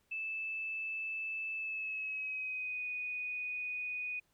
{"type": "tone with pitch glide", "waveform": "sine", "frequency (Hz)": [2629, 2481], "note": ["E7", "D#7"], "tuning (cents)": [-5, -6], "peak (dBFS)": -36, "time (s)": [0.11, 4.2], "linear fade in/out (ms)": 10, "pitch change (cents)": -101, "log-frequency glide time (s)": [1.55, 2.86], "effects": ["pink hiss -75 dBFS RMS until 4.33 s"]}